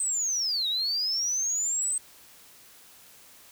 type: linear two-way sweep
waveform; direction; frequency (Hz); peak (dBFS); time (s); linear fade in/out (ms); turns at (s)
sine; down then up; 8300 to 3721 to 8300; -24; 0-1.98; 2; 0.68
effects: tanh soft clip ceiling -21 dBFS + white hiss -53 dBFS RMS until 3.51 s